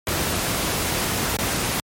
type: noise with dropouts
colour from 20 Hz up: pink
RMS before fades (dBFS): -23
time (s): 0.07-1.8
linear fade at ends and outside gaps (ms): 1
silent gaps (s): 1.368-1.387
effects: high-pass 60 Hz 12 dB/octave + MP3 64 kbps